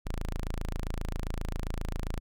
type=tone; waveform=sawtooth; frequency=27.5 Hz; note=A0; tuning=in tune; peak=-27 dBFS; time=0.05-2.2 s; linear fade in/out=20 ms; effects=none